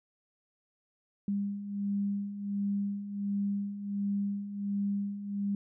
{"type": "beating tone pair", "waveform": "sine", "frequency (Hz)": [200, 201.4], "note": ["G3", "G3"], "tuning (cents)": [35, 47], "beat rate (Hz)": 1.4, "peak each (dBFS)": [-37, -31], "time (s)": [1.28, 5.55], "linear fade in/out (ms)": 2, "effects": []}